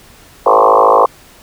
sine tone with frequency modulation, 784 Hz, G5, in tune, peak -5 dBFS, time 0.46-1.06 s, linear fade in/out 5 ms, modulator 53.8 Hz, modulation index 6.5, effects pink hiss -42 dBFS RMS until 1.42 s

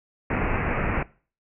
pink low-pass noise, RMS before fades -25 dBFS, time 0.3-1.03 s, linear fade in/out 5 ms, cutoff 2600 Hz, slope 96 dB/octave, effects noise-tail reverb RT60 0.4 s tail -21 dB re dry

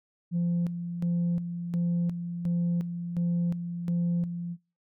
sine tone with tremolo, 172.7 Hz, F3, 19 cents flat, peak -22 dBFS, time 0.31-4.57 s, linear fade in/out 50 ms, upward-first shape square, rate 1.4 Hz, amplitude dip 65%, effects noise-tail reverb RT60 0.3 s tail -23 dB re dry + tanh soft clip ceiling -22 dBFS

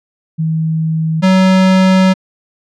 sine / square tone pair in turn, 160 / 187.96 Hz, D#3 / F#3, +49 / +28 cents, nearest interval minor third, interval 279 cents, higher second, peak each -12 / -7 dBFS, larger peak second, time 0.38-1.22 / 1.22-2.14 s, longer second, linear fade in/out 20 ms, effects low-pass 5000 Hz 12 dB/octave

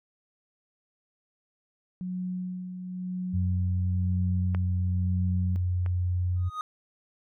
sine tone with tremolo, 182.6 Hz, F#3, 23 cents flat, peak -29 dBFS, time 2.01-5.56 s, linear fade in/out 0 ms, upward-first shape sine, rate 1 Hz, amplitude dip 50%
sine tone with pitch glide, 91 to 89.9 Hz, F#2 to F#2, -28 to -49 cents, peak -24 dBFS, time 3.33-6.5 s, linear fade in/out 20 ms, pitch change -21 cents, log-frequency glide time 3.96-5.6 s
clicks, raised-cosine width 0.5 ms, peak -21 / -27 dBFS, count 2, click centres 4.548 / 5.862 s
triangle tone with exponential growth, 1244.5 Hz, D#6, in tune, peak -25 dBFS, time 6.36-6.61 s, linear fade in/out 1 ms, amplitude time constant 53 ms
effects none

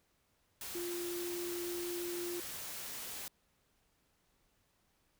sine tone in noise, 349.2 Hz, F4, in tune, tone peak -38 dBFS, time 0.75-2.4 s, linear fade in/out 2 ms, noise white, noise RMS -44 dBFS, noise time 0.61-3.28 s, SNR +3 dB, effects pink hiss -75 dBFS RMS until 5.19 s

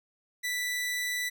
sawtooth tone, 1975.5 Hz, B6, in tune, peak -26 dBFS, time 0.43-1.3 s, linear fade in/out 20 ms, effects none

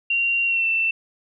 sine tone with pitch glide, 2760 to 2678 Hz, F7 to E7, -21 to +27 cents, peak -18 dBFS, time 0.1-0.91 s, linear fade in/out 5 ms, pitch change -52 cents, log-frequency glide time 0.45-0.67 s, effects none

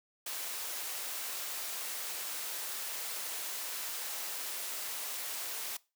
white high-pass noise, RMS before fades -39 dBFS, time 0.26-5.77 s, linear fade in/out 5 ms, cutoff 450 Hz, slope 12 dB/octave, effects noise-tail reverb RT60 0.3 s tail -22 dB re dry

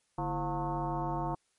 sine tone with frequency modulation, 523.3 Hz, C5, in tune, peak -30 dBFS, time 0.18-1.35 s, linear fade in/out 5 ms, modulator 189 Hz, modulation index 2.8, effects white hiss -74 dBFS RMS until 1.58 s + MP3 48 kbps

